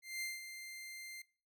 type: tone with ADSR envelope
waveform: sawtooth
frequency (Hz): 2093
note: C7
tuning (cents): 0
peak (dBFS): -34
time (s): 0.02-1.22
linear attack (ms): 200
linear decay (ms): 180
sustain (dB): -9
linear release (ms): 5
effects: noise-tail reverb RT60 0.4 s tail -22 dB re dry